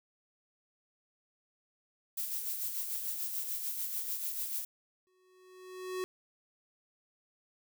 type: noise with tremolo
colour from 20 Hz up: violet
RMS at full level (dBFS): -35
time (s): 2.17-4.65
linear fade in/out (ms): 5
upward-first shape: sine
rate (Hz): 6.8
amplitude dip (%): 45
type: tone with exponential growth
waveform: square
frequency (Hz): 370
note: F#4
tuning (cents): 0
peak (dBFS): -33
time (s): 5.07-6.04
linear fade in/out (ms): 0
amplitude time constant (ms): 210
effects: none